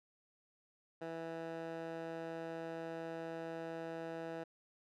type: tone with band-pass filter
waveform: 15% pulse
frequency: 164.3 Hz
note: E3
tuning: 5 cents flat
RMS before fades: -44 dBFS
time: 1.01-4.44 s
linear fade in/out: 10 ms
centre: 720 Hz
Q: 0.78
effects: none